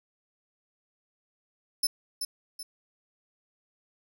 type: tone with echo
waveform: 25% pulse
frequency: 5274 Hz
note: E8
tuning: in tune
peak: -18 dBFS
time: 1.83-1.87 s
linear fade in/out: 5 ms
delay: 380 ms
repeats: 2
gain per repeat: -7 dB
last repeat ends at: 2.63 s
effects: none